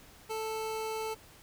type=tone; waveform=25% pulse; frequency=440 Hz; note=A4; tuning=in tune; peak=-30 dBFS; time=0.29-1.15 s; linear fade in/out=20 ms; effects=pink hiss -56 dBFS RMS until 1.42 s